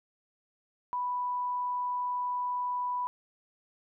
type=tone; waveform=sine; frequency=987.8 Hz; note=B5; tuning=in tune; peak=-29 dBFS; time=0.93-3.07 s; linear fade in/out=0 ms; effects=none